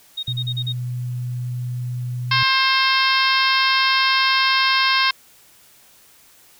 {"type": "tone bursts", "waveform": "sine", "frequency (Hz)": 3729, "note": "A#7", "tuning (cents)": 0, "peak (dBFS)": -23, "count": 6, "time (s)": [0.17, 0.726], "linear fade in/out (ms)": 10, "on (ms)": 61, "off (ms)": 38}
{"type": "tone", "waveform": "sine", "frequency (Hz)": 123.47, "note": "B2", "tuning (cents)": 0, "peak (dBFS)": -23, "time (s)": [0.28, 2.43], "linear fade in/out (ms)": 0}
{"type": "harmonic tone", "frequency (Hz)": 530, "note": "C5", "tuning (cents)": 22, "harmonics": [2, 3, 4, 5, 6, 7, 8, 9, 10], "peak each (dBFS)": [-20, -22, -23, -24, -25, -25, -26, -27, -27], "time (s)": [2.31, 5.11], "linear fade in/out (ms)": 5}
{"effects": ["white hiss -51 dBFS RMS until 6.59 s"]}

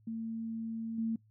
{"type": "tone with level steps", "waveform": "sine", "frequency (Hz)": 225.5, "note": "A3", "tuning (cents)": 43, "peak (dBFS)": [-35, -30], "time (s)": [0.07, 1.16], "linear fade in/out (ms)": 5, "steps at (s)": 0.98, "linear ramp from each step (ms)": 5, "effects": ["noise-tail reverb RT60 0.1 s tail -21 dB re dry", "added 108 Hz sine -62 dBFS peak until 1.3 s"]}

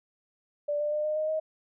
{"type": "tone with pitch steps", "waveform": "sine", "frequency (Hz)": [586, 594.2, 602.5, 610.9, 619.4, 628.1], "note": ["D5", "D5", "D5", "D#5", "D#5", "D#5"], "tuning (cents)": [-4, 20, 44, -32, -8, 16], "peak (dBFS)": -26, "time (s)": [0.68, 1.4], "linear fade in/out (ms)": 10, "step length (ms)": 120, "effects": []}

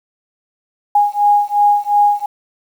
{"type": "beating tone pair", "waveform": "sine", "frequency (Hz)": [822, 824.8], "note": ["G#5", "G#5"], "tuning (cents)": [-18, -12], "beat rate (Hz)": 2.8, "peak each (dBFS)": -13, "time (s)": [0.95, 2.26], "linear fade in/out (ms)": 5, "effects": ["7-bit"]}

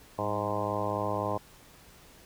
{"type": "harmonic tone with a mistuned harmonic", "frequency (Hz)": 103.83, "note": "G#2", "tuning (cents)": 0, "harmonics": [1, 2, 3, 4, 5, 6, 7, 8, 9, 10], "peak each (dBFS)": [-37, -40, -39, -39, -36, -35, -40, -38, -38, -36], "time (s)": [0.18, 1.38], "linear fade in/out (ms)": 10, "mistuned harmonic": 2, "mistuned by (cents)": -73, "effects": ["pink hiss -55 dBFS RMS until 2.25 s"]}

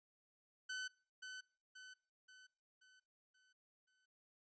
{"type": "tone with echo", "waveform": "sawtooth", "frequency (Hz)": 1513, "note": "F#6", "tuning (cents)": 38, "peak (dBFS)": -39, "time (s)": [0.69, 0.88], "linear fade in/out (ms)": 10, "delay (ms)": 530, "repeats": 6, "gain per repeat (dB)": -6, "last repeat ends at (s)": 4.06, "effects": ["noise-tail reverb RT60 0.4 s tail -21 dB re dry", "resampled to 16000 Hz"]}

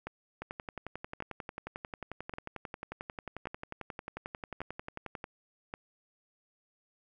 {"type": "two click trains", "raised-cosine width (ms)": 0.5, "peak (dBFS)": [-24, -23], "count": [55, 6], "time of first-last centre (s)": [[0.42, 5.241], [0.07, 5.739]], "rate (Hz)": [11.2, 0.882], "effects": []}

